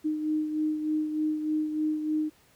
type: beating tone pair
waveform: sine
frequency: 307.4 / 310.7 Hz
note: D#4 / D#4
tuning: -21 / -2 cents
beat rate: 3.3 Hz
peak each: -26 / -35 dBFS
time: 0.04-2.3 s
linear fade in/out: 20 ms
effects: pink hiss -61 dBFS RMS until 2.55 s + high-pass 60 Hz 12 dB/octave